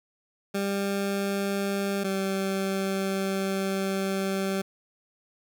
20% pulse tone pair in turn, 198.3 / 193.44 Hz, G3 / G3, +20 / -23 cents, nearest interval unison, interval 43 cents, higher first, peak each -21 dBFS, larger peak neither, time 0.54-2.04 / 2.04-4.62 s, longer second, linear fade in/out 10 ms, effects none

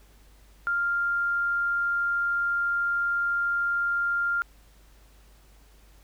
sine tone, 1396.9 Hz, F6, in tune, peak -23 dBFS, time 0.67-4.42 s, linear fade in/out 0 ms, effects added 50 Hz sine -53 dBFS peak until 6.03 s + pink hiss -60 dBFS RMS until 6.03 s

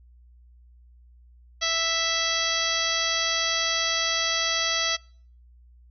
harmonic tone, 659.3 Hz, E5, in tune, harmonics 1 / 2 / 3 / 4 / 5 / 6 / 7 / 8 / 9, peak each -34 / -32 / -30 / -35 / -29 / -32 / -31 / -34 / -31 dBFS, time 1.61-4.97 s, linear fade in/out 20 ms, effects noise-tail reverb RT60 0.5 s tail -26 dB re dry + added 60 Hz sine -50 dBFS peak until 5.9 s

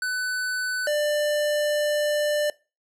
square tone pair in turn, 1500 / 594 Hz, F#6 / D5, +23 / +20 cents, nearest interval octave + major third, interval 1603 cents, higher first, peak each -25 / -22 dBFS, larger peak second, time 0.02-0.87 / 0.87-2.5 s, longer second, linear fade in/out 2 ms, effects noise-tail reverb RT60 0.3 s tail -22 dB re dry + low-pass 12000 Hz 12 dB/octave

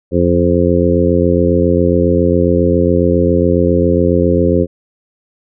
harmonic tone with a mistuned harmonic, 87.31 Hz, F2, in tune, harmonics 1 / 2 / 3 / 4 / 5 / 6, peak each -16 / -16 / -16 / -16 / -16 / -16 dBFS, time 0.11-4.67 s, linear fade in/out 50 ms, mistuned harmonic 1, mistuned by -35 cents, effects none

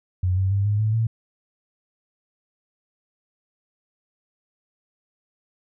sine tone with pitch steps, 91.3 / 95.29 / 99.45 / 103.79 / 108.32 / 113.05 Hz, F#2 / G2 / G2 / G#2 / A2 / A2, -23 / -49 / +25 / -1 / -27 / +47 cents, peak -18 dBFS, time 0.23-1.07 s, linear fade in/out 5 ms, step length 140 ms, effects none

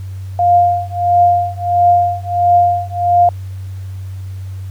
sine tone with tremolo, 702 Hz, F5, 9 cents sharp, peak -5 dBFS, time 0.39-3.29 s, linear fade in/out 2 ms, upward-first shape triangle, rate 1.5 Hz, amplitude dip 100%, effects added 95 Hz sine -23 dBFS peak until 4.7 s + pink hiss -47 dBFS RMS until 4.7 s

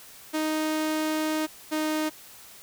sawtooth tone pair in turn, 311.1 / 309.6 Hz, D#4 / D#4, 0 / -9 cents, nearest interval unison, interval 9 cents, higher first, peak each -21 dBFS, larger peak neither, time 0.33-1.47 / 1.71-2.1 s, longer first, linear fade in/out 20 ms, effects white hiss -48 dBFS RMS until 2.62 s

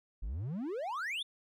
triangle exponential sweep, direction up, 43.65 to 3676 Hz, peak -33 dBFS, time 0.22-1.23 s, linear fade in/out 10 ms, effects none

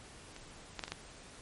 clicks, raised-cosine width 0.2 ms, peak -30 / -20 / -19 / -25 / -19 dBFS, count 5, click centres 0.364 / 0.793 / 0.838 / 0.88 / 0.92 s, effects pink hiss -53 dBFS RMS until 1.41 s + MP3 48 kbps

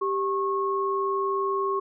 sine tone pair together, 392 / 1091.6 Hz, G4 / C#6, 0 / -27 cents, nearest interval octave + tritone, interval 1773 cents, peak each -26 dBFS, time 0.01-1.8 s, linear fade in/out 10 ms, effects none

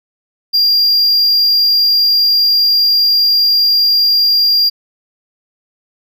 triangle tone, 4785 Hz, D8, 32 cents sharp, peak -7 dBFS, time 0.53-4.7 s, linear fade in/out 20 ms, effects none

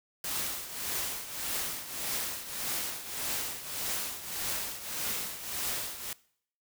white noise with tremolo, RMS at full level -32 dBFS, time 0.24-6.13 s, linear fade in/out 2 ms, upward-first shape triangle, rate 1.7 Hz, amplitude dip 75%, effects noise-tail reverb RT60 0.6 s tail -21 dB re dry

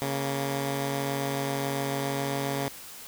10% pulse tone pair together, 138.41 / 233.1 Hz, C#3 / A#3, -2 / 0 cents, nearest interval major sixth, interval 902 cents, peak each -20 / -29 dBFS, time 0.02-2.68 s, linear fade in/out 0 ms, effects white hiss -44 dBFS RMS until 3.07 s

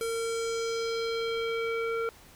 square tone with low-pass filter sweep, 457.6 Hz, A#4, 32 cents flat, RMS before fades -31 dBFS, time 0.01-2.09 s, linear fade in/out 0 ms, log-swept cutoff 11000 to 1700 Hz, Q 2.2, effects pink hiss -54 dBFS RMS until 2.35 s

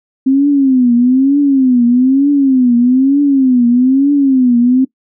sine tone with vibrato, 261.6 Hz, C4, in tune, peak -6 dBFS, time 0.26-4.85 s, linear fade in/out 10 ms, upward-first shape triangle, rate 1.1 Hz, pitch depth 180 cents each way, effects noise-tail reverb RT60 0.1 s tail -20 dB re dry

